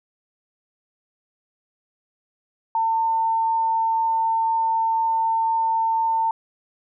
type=tone; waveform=sine; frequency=901 Hz; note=A5; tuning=41 cents sharp; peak=-18 dBFS; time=2.75-6.31 s; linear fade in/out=2 ms; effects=none